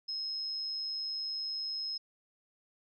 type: tone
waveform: sine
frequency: 5150 Hz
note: E8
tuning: 41 cents flat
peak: -34 dBFS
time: 0.08-1.98 s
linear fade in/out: 10 ms
effects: none